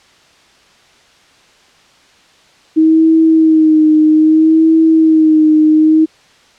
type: tone with vibrato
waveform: sine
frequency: 315.6 Hz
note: D#4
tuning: 25 cents sharp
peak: -5 dBFS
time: 2.76-6.06 s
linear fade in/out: 20 ms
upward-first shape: sine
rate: 0.62 Hz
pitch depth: 37 cents each way
effects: white hiss -47 dBFS RMS until 6.58 s + low-pass 5000 Hz 12 dB/octave